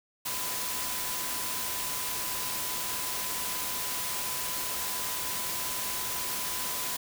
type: tone in noise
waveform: sine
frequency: 1004 Hz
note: B5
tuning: 28 cents sharp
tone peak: -42 dBFS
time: 0.25-6.97 s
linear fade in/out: 10 ms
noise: white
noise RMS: -33 dBFS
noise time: 0.25-6.97 s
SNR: -12 dB
effects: none